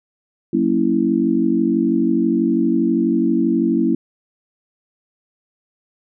sine chord, F# dominant seventh, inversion none, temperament equal with one note detuned, 185 / 231.2 / 277.2 / 329.6 Hz, F#3 / A#3 / C#4 / E4, 0 / -14 / 0 / 0 cents, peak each -23 / -19 / -20 / -18 dBFS, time 0.53-3.95 s, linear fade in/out 5 ms, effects none

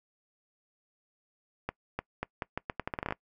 accelerating click train, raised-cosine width 0.5 ms, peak -17 dBFS, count 15, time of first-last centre 1.69-3.124 s, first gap 300 ms, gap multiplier 0.8, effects noise-tail reverb RT60 0.1 s tail -23 dB re dry

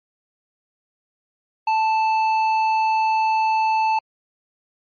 triangle tone with hard clipping, 880 Hz, A5, in tune, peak -18 dBFS, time 1.67-3.99 s, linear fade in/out 5 ms, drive 13 dB, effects low-pass 4000 Hz 12 dB/octave + MP3 48 kbps

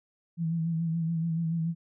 sine tone with vibrato, 164.81 Hz, E3, in tune, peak -26 dBFS, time 0.37-1.75 s, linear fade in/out 50 ms, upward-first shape sine, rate 7 Hz, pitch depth 42 cents each way, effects none

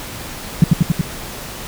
sine tone with echo, 164.81 Hz, E3, in tune, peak -3 dBFS, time 0.62-0.64 s, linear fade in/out 2 ms, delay 93 ms, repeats 4, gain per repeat -2 dB, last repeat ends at 1.012 s, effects pink hiss -30 dBFS RMS until 1.67 s

